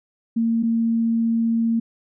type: tone pair in turn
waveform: sine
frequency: 228.8 / 228.8 Hz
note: A#3 / A#3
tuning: -32 / -32 cents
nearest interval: unison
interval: 0 cents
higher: neither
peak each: -17 dBFS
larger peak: neither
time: 0.36-0.63 / 0.63-1.8 s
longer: second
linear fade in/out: 10 ms
effects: none